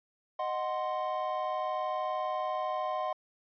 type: chord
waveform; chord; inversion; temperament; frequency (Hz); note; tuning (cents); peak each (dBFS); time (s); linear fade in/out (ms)
triangle; C diminished; first; equal with one note detuned; 619.7 / 740 / 1046.5; Eb5 / Gb5 / C6; -7 / 0 / 0; -33; 0.39-3.13; 5
effects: resampled to 11025 Hz